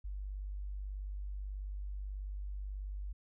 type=tone; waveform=sine; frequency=49.18 Hz; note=G1; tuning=6 cents sharp; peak=-38 dBFS; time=0.04-3.13 s; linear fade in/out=10 ms; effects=none